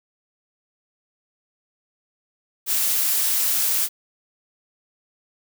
blue noise, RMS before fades -21 dBFS, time 2.66-3.89 s, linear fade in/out 50 ms, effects none

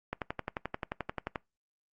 click train, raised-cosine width 0.5 ms, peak -18 dBFS, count 15, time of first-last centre 0.13-1.358 s, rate 11.4 Hz, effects noise-tail reverb RT60 0.2 s tail -23 dB re dry + Opus 48 kbps

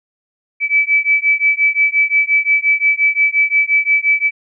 sine beating tone pair, 2300 / 2305.7 Hz, D7 / D7, -37 / -32 cents, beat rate 5.7 Hz, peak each -14 dBFS, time 0.6-4.31 s, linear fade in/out 50 ms, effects none

